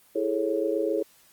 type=chord; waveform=sine; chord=A major seventh; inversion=second; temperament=just; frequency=330 / 412.5 / 440 / 550 Hz; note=E4 / G#4 / A4 / C#5; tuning=+2 / -12 / 0 / -14 cents; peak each=-29 dBFS; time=0.15-1.03 s; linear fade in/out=10 ms; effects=white hiss -58 dBFS RMS until 1.32 s + Opus 24 kbps